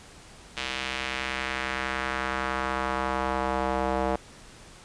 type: tone with band-pass filter sweep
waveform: square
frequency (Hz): 65.41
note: C2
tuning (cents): 0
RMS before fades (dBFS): -29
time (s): 0.57-4.16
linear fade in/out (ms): 0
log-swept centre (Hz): 3000 to 680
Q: 1.4
effects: pink hiss -49 dBFS RMS until 4.84 s + resampled to 22050 Hz